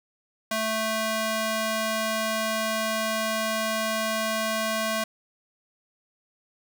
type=tone with high-pass filter; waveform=square; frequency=220 Hz; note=A3; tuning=in tune; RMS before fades=-27 dBFS; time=0.51-5.04 s; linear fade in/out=5 ms; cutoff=540 Hz; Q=0.65; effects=none